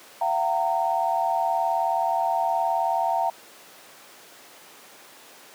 sine tone cluster, 681 / 760 / 920 Hz, F5 / F#5 / A#5, -44 / +46 / -23 cents, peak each -25 dBFS, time 0.21-3.3 s, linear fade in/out 5 ms, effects pink hiss -47 dBFS RMS until 5.54 s + high-pass 400 Hz 12 dB/octave

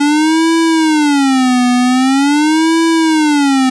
square tone with vibrato, 284.9 Hz, C#4, 48 cents sharp, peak -9 dBFS, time 0-3.7 s, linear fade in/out 10 ms, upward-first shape sine, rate 0.44 Hz, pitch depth 250 cents each way, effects resampled to 22050 Hz + 7-bit

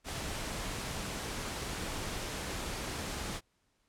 pink noise, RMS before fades -38 dBFS, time 0.04-3.41 s, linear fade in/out 50 ms, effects pink hiss -75 dBFS RMS until 3.88 s + low-pass 10000 Hz 12 dB/octave

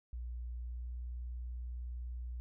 sine tone with pitch glide, 60 to 60.66 Hz, B1 to B1, -49 to -30 cents, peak -39 dBFS, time 0.13-2.4 s, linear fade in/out 0 ms, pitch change +19 cents, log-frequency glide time 0.56-0.89 s, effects none

